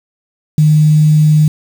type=tone with quantisation; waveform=sine; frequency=153.1 Hz; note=D#3; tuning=28 cents flat; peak=-5 dBFS; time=0.58-1.48 s; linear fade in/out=2 ms; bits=5; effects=none